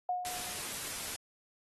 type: tone with exponential decay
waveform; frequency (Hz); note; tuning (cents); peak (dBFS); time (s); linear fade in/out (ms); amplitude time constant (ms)
sine; 723; F#5; -40; -28; 0.09-0.74; 2; 140
type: noise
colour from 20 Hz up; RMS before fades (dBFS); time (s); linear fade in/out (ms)
white; -39; 0.25-1.16; 0
effects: AAC 32 kbps